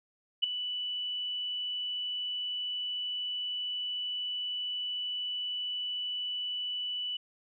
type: tone with ADSR envelope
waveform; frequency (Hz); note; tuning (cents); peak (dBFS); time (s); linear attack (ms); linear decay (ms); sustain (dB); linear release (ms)
sine; 2969; F#7; +5; -20; 0.42-7.17; 19; 6; -12; 6
effects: none